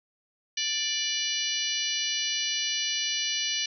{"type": "harmonic tone with a mistuned harmonic", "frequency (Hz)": 587.3, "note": "D5", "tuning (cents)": 0, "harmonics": [3, 4, 5, 6, 7, 8, 9, 10], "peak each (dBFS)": [-40, -36, -31, -37, -34, -36, -40, -33], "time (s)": [0.57, 3.66], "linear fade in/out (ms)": 5, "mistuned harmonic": 9, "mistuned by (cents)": 56, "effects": []}